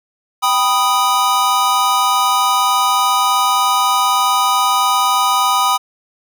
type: chord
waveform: square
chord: G augmented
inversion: none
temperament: equal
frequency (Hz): 784 / 987.8 / 1244.5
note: G5 / B5 / D#6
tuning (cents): 0 / 0 / 0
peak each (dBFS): -20 / -17 / -16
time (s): 0.42-5.78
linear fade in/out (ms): 20
effects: none